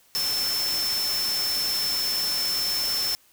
sine tone in noise, 5320 Hz, E8, 15 cents sharp, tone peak -24 dBFS, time 0.15-3.15 s, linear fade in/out 0 ms, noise white, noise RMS -31 dBFS, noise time 0.15-3.15 s, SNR +4 dB, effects white hiss -59 dBFS RMS until 3.32 s

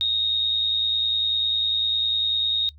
sine tone with amplitude modulation, 3729 Hz, A#7, in tune, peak -17 dBFS, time 0.01-2.69 s, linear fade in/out 0 ms, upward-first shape sine, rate 110 Hz, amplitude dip 50%, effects noise-tail reverb RT60 0.1 s tail -22 dB re dry + added 74 Hz sine -45 dBFS peak until 2.78 s

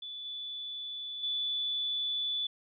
sine tone with level steps, 3468 Hz, A7, 26 cents flat, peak -39 / -37 / -30 dBFS, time 0.02-2.47 s, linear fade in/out 5 ms, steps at 0.25 / 1.23 s, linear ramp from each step 5 ms, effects none

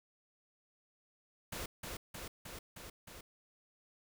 pink noise with echo, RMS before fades -42 dBFS, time 1.52-1.66 s, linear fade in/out 5 ms, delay 310 ms, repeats 5, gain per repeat -2 dB, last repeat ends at 3.21 s, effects none

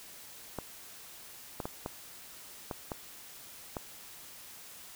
clicks, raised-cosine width 1 ms, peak -21 dBFS, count 7, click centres 0.587 / 1.602 / 1.655 / 1.861 / 2.712 / 2.918 / 3.768 s, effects white hiss -50 dBFS RMS until 4.95 s

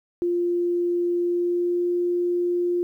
sine tone with pitch glide, 349.2 to 351.6 Hz, F4 to F4, 0 to +12 cents, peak -20 dBFS, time 0.22-2.83 s, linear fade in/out 0 ms, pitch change +12 cents, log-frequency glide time 1.19-1.88 s, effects 10-bit

